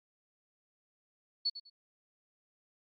sine tone with echo, 4421 Hz, C#8, 5 cents flat, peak -28 dBFS, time 1.45-1.5 s, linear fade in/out 10 ms, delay 100 ms, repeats 2, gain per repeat -13 dB, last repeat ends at 1.7 s, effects AAC 64 kbps

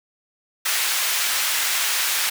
pink high-pass noise, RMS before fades -22 dBFS, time 0.65-2.3 s, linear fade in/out 10 ms, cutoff 1600 Hz, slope 12 dB/octave, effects none

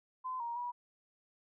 sine tone with pitch steps, 1024 / 940 / 970 Hz, C6 / A#5 / B5, -38 / +14 / -31 cents, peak -36 dBFS, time 0.24-0.72 s, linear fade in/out 20 ms, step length 160 ms, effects none

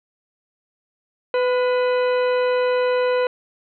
harmonic tone with a mistuned harmonic, 500 Hz, B4, 21 cents sharp, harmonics 1 / 2 / 3 / 4 / 5 / 6 / 8, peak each -17 / -27 / -30 / -35 / -34 / -39 / -40 dBFS, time 1.34-3.27 s, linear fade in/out 2 ms, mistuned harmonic 3, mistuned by -46 cents, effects none

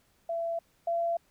sine tone pair in turn, 671 / 678.8 Hz, E5 / F5, +31 / -49 cents, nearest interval unison, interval 20 cents, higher second, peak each -29 / -26 dBFS, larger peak second, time 0.29-0.59 / 0.87-1.17 s, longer neither, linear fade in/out 5 ms, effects pink hiss -68 dBFS RMS until 1.3 s

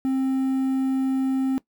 triangle tone with quantisation, 264.5 Hz, C4, 19 cents sharp, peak -18 dBFS, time 0.05-1.58 s, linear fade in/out 0 ms, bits 8, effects noise-tail reverb RT60 0.1 s tail -19 dB re dry

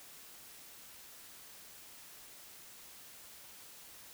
silence, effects white hiss -54 dBFS RMS until 4.13 s

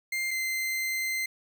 40% pulse tone pair in turn, 2100 / 2077 Hz, C7 / C7, +6 / -13 cents, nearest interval unison, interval 19 cents, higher first, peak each -27 dBFS, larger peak neither, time 0.12-0.31 / 0.31-1.26 s, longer second, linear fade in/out 5 ms, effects none

